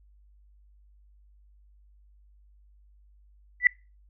sine tone with exponential growth, 1973 Hz, B6, 2 cents flat, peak -10 dBFS, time 3.6-3.67 s, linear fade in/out 2 ms, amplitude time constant 15 ms, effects noise-tail reverb RT60 0.3 s tail -25 dB re dry + added 50 Hz sine -55 dBFS peak until 4.09 s

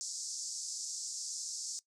white band-pass noise, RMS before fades -41 dBFS, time 0.01-1.79 s, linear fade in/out 0 ms, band 4900 to 7900 Hz, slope 48 dB/octave, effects noise-tail reverb RT60 0.1 s tail -18 dB re dry

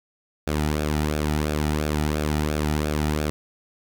sawtooth tone with flanger, 75.6 Hz, D#2, 49 cents flat, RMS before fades -24 dBFS, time 0.47-3.3 s, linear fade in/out 0 ms, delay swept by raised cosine 0.98 to 1.91 ms, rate 2.9 Hz, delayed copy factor -0.6, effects none

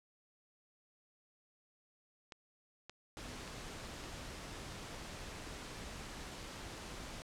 clicks, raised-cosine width 0.2 ms, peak -31 dBFS, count 4, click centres 2.322 / 2.896 / 3.477 / 4.039 s
pink noise, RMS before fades -47 dBFS, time 3.17-7.22 s, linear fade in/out 0 ms
effects low-pass 8000 Hz 12 dB/octave

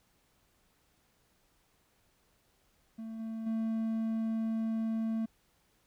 triangle tone with level steps, 223.5 Hz, A3, 27 cents sharp, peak -37 / -34 / -28 dBFS, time 2.98-5.26 s, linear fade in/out 10 ms, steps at 3.19 / 3.46 s, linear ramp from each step 10 ms, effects pink hiss -71 dBFS RMS until 5.86 s

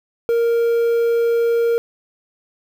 triangle tone with quantisation, 466.2 Hz, A#4, in tune, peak -12 dBFS, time 0.29-1.78 s, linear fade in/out 0 ms, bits 7, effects none

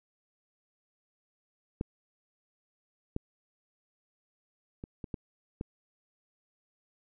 clicks, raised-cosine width 3 ms, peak -18 / -19 / -27 / -26 / -22 / -22 dBFS, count 6, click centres 1.811 / 3.164 / 4.839 / 5.042 / 5.142 / 5.611 s, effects none

